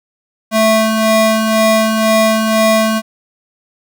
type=ring-modulated tone; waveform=30% pulse; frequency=440 Hz; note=A4; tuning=in tune; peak=-4 dBFS; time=0.51-3.02 s; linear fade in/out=50 ms; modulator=221 Hz; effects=none